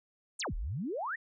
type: exponential two-way sweep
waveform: sine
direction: down then up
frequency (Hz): 9990 to 33.46 to 1966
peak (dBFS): -33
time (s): 0.39-1.16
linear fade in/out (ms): 10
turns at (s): 0.55
effects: none